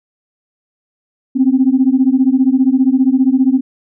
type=beating tone pair; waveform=sine; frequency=254.7 / 269.7 Hz; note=C4 / C#4; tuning=-46 / -47 cents; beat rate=15 Hz; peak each=-11 dBFS; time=1.35-3.61 s; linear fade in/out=20 ms; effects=tanh soft clip ceiling -1 dBFS